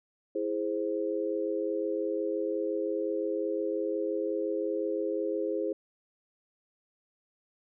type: chord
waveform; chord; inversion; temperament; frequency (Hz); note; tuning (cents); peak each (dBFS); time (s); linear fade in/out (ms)
sine; E augmented; none; equal; 329.6 / 415.3 / 523.3; E4 / G#4 / B#4; 0 / 0 / 0; -33 / -32 / -33; 0.35-5.73; 5
effects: none